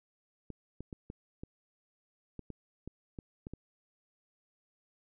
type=clicks; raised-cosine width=3 ms; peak=-29 dBFS; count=11; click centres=0.503 / 0.806 / 0.928 / 1.101 / 1.435 / 2.393 / 2.503 / 2.876 / 3.188 / 3.469 / 3.536 s; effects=none